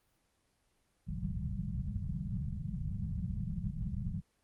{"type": "low-pass noise", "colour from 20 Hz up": "white", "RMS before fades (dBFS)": -37, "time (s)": [1.06, 4.22], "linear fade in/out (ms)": 50, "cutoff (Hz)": 200, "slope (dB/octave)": 96, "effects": ["pink hiss -75 dBFS RMS until 4.43 s", "Opus 24 kbps"]}